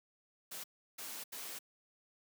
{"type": "noise bursts at uneven times", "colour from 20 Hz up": "white", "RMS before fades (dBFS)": -45, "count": 3, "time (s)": [[0.51, 0.64], [0.98, 1.24], [1.32, 1.59]], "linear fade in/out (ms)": 10, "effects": ["high-pass 200 Hz 12 dB/octave"]}